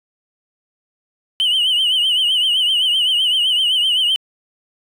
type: tone with vibrato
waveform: triangle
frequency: 3000 Hz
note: F#7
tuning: 23 cents sharp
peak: -11 dBFS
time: 1.4-4.16 s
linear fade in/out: 0 ms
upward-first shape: triangle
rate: 7.8 Hz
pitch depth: 110 cents each way
effects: tanh soft clip ceiling -8 dBFS